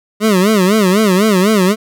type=tone with vibrato; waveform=25% pulse; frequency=200 Hz; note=G3; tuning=35 cents sharp; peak=-5 dBFS; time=0.2-1.76 s; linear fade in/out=50 ms; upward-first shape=sine; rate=4 Hz; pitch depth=180 cents each way; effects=none